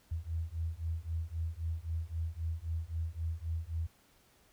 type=beating tone pair; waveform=sine; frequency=80.1 / 83.9 Hz; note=E2 / E2; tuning=-49 / +31 cents; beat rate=3.8 Hz; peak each=-37 / -37 dBFS; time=0.11-3.87 s; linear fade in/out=10 ms; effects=pink hiss -66 dBFS RMS until 4.52 s